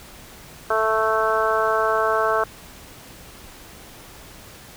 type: harmonic tone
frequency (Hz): 220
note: A3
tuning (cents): 0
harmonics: 2 / 3 / 4 / 5 / 6 / 7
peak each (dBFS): -24 / -23 / -28 / -24 / -24 / -27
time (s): 0.7-2.44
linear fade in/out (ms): 5
effects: pink hiss -43 dBFS RMS until 4.76 s